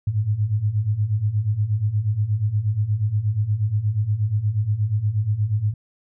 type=beating tone pair; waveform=sine; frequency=100.5 / 108.9 Hz; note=G2 / A2; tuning=+44 / -17 cents; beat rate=8.4 Hz; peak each=-24 / -20 dBFS; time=0.07-5.74 s; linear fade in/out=5 ms; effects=none